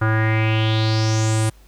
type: tone with low-pass filter sweep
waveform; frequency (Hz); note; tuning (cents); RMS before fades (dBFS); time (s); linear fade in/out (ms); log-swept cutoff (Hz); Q
square; 110; A2; 0; -18; 0.01-1.5; 10; 1400 to 9600; 4.8
effects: added 50 Hz sine -46 dBFS peak until 1.67 s + pink hiss -55 dBFS RMS until 1.67 s